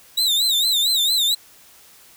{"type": "tone with vibrato", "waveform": "40% pulse", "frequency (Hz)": 3812, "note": "A#7", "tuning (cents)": 38, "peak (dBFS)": -15, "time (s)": [0.17, 1.35], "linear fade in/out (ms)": 10, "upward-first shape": "sine", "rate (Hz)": 4.4, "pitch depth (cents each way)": 130, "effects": ["white hiss -49 dBFS RMS until 2.16 s"]}